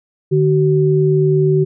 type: tone pair together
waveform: sine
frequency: 150.3 / 378.7 Hz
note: D3 / F#4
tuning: +40 / +40 cents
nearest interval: octave + major third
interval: 1600 cents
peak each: -13 dBFS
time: 0.31-1.65 s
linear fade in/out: 20 ms
effects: none